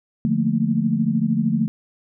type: chord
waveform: sine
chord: Bb major seventh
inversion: first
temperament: equal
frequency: 146.83 / 174.61 / 220 / 233.1 Hz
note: D3 / F3 / A3 / Bb3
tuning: 0 / 0 / 0 / 0 cents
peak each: -25 / -24 / -20 / -24 dBFS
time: 0.25-1.68 s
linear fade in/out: 0 ms
effects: none